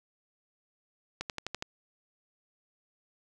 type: accelerating click train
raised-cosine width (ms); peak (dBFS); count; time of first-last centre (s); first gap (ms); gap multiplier
0.2; -17; 6; 1.21-1.624; 88; 0.97
effects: none